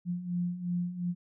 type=beating tone pair; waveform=sine; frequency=174.3 / 177.1 Hz; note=F3 / F3; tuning=-3 / +24 cents; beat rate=2.8 Hz; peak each=-36 / -31 dBFS; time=0.05-1.15 s; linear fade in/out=50 ms; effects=none